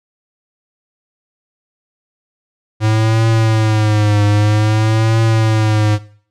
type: tone with vibrato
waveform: square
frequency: 108 Hz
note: A2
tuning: 32 cents flat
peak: -11 dBFS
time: 2.8-5.99 s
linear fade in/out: 50 ms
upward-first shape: triangle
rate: 0.52 Hz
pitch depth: 82 cents each way
effects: noise-tail reverb RT60 0.5 s tail -18 dB re dry + low-pass 7000 Hz 12 dB/octave